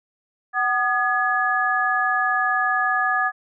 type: tone cluster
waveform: sine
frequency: 751 / 1226 / 1691 Hz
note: F#5 / D#6 / G#6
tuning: +26 / -26 / +31 cents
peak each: -24 / -23 / -21 dBFS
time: 0.53-3.32 s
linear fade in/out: 50 ms
effects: none